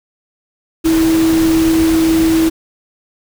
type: tone in noise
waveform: sine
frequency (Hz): 324.1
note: E4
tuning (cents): -29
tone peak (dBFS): -9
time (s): 0.84-2.5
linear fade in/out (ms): 20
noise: pink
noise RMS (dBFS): -22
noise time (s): 0.84-2.5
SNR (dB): +10
effects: none